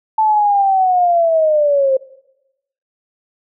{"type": "linear sweep", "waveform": "sine", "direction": "down", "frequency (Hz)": [880, 523.3], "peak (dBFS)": -10, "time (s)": [0.18, 1.97], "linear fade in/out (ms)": 5, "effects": ["noise-tail reverb RT60 0.9 s tail -21 dB re dry"]}